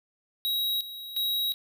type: tone with tremolo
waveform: square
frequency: 3834 Hz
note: A#7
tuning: 48 cents sharp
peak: -26 dBFS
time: 0.45-1.54 s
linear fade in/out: 0 ms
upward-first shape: square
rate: 1.4 Hz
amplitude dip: 75%
effects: none